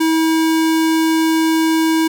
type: tone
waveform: square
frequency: 321.7 Hz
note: E4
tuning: 42 cents flat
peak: -13 dBFS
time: 0-2.08 s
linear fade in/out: 10 ms
effects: none